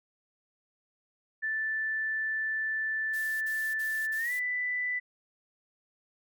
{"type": "tone with pitch glide", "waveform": "sine", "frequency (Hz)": [1760, 1987], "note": ["A6", "B6"], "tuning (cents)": [0, 10], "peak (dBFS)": -28, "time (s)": [1.42, 5], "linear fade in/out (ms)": 20, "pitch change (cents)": 210, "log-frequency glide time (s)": [4.17, 4.32]}
{"type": "noise bursts", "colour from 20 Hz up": "blue", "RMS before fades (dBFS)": -45, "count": 4, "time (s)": [3.13, 4.397], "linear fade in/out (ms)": 10, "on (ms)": 280, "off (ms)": 49}
{"effects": ["MP3 96 kbps"]}